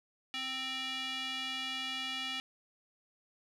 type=tone with band-pass filter; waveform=square; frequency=262 Hz; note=C4; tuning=2 cents sharp; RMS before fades=-38 dBFS; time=0.34-2.4 s; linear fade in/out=0 ms; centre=3000 Hz; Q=3; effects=none